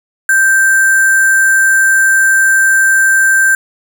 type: tone with sample-and-hold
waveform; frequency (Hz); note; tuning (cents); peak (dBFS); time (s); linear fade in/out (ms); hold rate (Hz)
sine; 1568; G6; 0; -6; 0.29-3.55; 2; 8820
effects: none